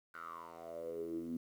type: tone with band-pass filter sweep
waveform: 10% pulse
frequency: 83.5 Hz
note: E2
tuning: 23 cents sharp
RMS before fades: -44 dBFS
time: 0.14-1.37 s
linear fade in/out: 5 ms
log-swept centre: 1500 to 240 Hz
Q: 9.4
effects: 11-bit